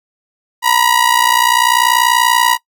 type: ring-modulated tone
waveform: sawtooth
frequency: 962 Hz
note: B5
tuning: 46 cents flat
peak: -3 dBFS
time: 0.62-2.58 s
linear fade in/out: 50 ms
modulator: 30.2 Hz
effects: noise-tail reverb RT60 0.1 s tail -21 dB re dry